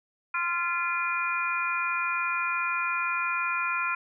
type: harmonic tone with a mistuned harmonic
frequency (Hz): 345.8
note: F4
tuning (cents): -17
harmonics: 3 / 4 / 5 / 6 / 7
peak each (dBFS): -32 / -29 / -40 / -42 / -30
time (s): 0.34-3.95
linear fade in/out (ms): 5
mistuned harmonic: 6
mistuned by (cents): -31
effects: none